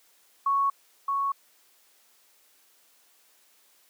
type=tone with echo; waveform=sine; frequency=1108.7 Hz; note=C#6; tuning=in tune; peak=-21 dBFS; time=0.46-0.7 s; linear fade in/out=5 ms; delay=620 ms; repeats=1; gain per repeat=-3 dB; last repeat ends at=1.32 s; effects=white hiss -62 dBFS RMS until 3.89 s + high-pass 300 Hz 12 dB/octave